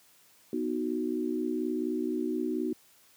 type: chord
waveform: sine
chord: B major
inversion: none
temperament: equal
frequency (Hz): 246.9 / 311.1 / 370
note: B3 / D#4 / F#4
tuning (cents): 0 / 0 / 0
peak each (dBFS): -33 / -32 / -33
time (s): 0.53-2.73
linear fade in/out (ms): 2
effects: white hiss -61 dBFS RMS until 3.16 s + high-pass 80 Hz 12 dB/octave